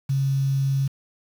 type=tone with quantisation; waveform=sine; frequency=136.3 Hz; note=C#3; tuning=29 cents flat; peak=-19 dBFS; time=0.09-0.88 s; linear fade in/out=10 ms; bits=7; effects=none